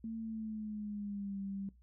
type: tone with pitch glide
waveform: sine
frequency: 224.4 to 196.48 Hz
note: A3 to G3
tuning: +34 to +4 cents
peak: -38 dBFS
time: 0.04-1.69 s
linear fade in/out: 2 ms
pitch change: -230 cents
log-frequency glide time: 0.22-1.39 s
effects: noise-tail reverb RT60 0.2 s tail -21 dB re dry + added 60 Hz sine -60 dBFS peak until 1.82 s

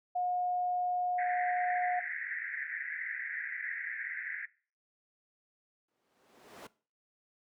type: tone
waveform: sine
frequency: 720 Hz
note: F#5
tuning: 47 cents flat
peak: -29 dBFS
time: 0.15-2 s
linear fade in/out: 10 ms
type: band-pass noise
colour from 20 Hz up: white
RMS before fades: -39 dBFS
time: 1.18-4.46 s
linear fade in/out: 10 ms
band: 1600 to 2100 Hz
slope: 96 dB/octave
type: noise with exponential growth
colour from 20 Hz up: brown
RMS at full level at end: -35 dBFS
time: 5.88-6.67 s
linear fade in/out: 5 ms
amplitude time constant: 170 ms
effects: noise-tail reverb RT60 0.4 s tail -20 dB re dry + high-pass 400 Hz 12 dB/octave

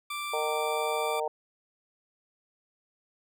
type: tone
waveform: 20% pulse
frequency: 1174.7 Hz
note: D6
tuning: in tune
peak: -28 dBFS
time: 0.1-1.2 s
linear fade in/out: 5 ms
type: harmonic tone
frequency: 153.5 Hz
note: D#3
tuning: 23 cents flat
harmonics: 3 / 4 / 5 / 6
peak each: -32 / -33 / -34 / -35 dBFS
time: 0.33-1.28 s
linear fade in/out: 5 ms
effects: none

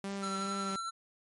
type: tone with vibrato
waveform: sawtooth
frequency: 196 Hz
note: G3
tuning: in tune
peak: -32 dBFS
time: 0.04-0.76 s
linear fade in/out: 2 ms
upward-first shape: sine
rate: 2.5 Hz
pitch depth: 18 cents each way
type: tone with tremolo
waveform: square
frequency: 1347 Hz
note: E6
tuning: 37 cents sharp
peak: -35 dBFS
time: 0.22-0.91 s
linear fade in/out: 20 ms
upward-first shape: triangle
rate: 11 Hz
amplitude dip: 30%
effects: MP3 48 kbps

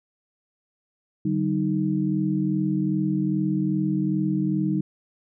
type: tone cluster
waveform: sine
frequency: 147.4 / 189.9 / 311.5 Hz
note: D3 / F#3 / D#4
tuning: +7 / +45 / +2 cents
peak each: -27 / -24 / -25 dBFS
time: 1.25-4.81 s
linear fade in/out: 5 ms
effects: none

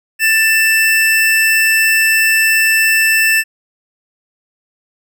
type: tone pair together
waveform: square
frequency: 1771 / 2654 Hz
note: A6 / E7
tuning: +11 / +11 cents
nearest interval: perfect fifth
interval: 700 cents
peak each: -13 dBFS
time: 0.19-3.44 s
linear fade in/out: 50 ms
effects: none

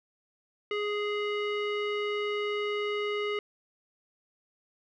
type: tone with low-pass filter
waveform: square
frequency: 415.6 Hz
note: G#4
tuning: 1 cent sharp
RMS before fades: -31 dBFS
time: 0.71-3.39 s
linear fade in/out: 2 ms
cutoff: 2600 Hz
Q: 3.2
effects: none

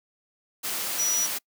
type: tone in noise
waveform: sine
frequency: 5850 Hz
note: F#8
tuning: 21 cents flat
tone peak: -23 dBFS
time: 0.98-1.27 s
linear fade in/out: 20 ms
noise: white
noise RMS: -30 dBFS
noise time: 0.63-1.39 s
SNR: +4 dB
effects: noise-tail reverb RT60 0.1 s tail -26 dB re dry + high-pass 200 Hz 12 dB/octave

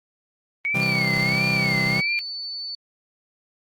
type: tone with vibrato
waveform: sine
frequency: 2217 Hz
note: C#7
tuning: in tune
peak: -21 dBFS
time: 0.65-2.19 s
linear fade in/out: 0 ms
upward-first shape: sine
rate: 1.5 Hz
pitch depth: 130 cents each way
type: chord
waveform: 40% pulse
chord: C major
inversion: none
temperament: just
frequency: 130.81 / 163.52 / 196.22 Hz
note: C3 / E3 / G3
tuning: 0 / -14 / +2 cents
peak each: -27 dBFS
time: 0.74-2.01 s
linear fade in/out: 10 ms
type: tone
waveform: sine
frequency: 4494 Hz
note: C#8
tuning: 23 cents sharp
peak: -29 dBFS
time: 0.81-2.75 s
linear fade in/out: 2 ms
effects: Opus 32 kbps

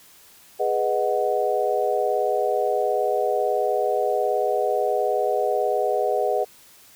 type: chord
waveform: sine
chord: G# minor seventh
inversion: none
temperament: equal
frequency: 415.3 / 493.9 / 622.3 / 740 Hz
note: G#4 / B4 / D#5 / F#5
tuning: 0 / 0 / 0 / 0 cents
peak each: -25 dBFS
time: 0.59-6.45 s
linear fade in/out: 20 ms
effects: white hiss -51 dBFS RMS until 6.95 s

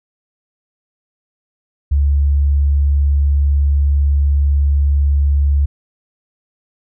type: tone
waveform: sine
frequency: 71 Hz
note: C#2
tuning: 42 cents sharp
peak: -10 dBFS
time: 1.91-5.66 s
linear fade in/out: 10 ms
effects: none

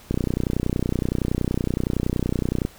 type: click train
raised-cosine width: 3 ms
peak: -9 dBFS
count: 79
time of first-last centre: 0.11-2.651 s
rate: 30.7 Hz
effects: pink hiss -48 dBFS RMS until 2.78 s

